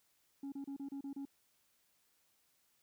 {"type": "tone bursts", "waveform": "sine", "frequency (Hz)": 277.2, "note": "C#4", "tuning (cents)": 0, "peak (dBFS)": -38, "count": 7, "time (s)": [0.43, 1.253], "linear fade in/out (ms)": 5, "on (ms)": 91, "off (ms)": 31, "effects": ["tanh soft clip ceiling -40 dBFS", "white hiss -75 dBFS RMS until 2.82 s"]}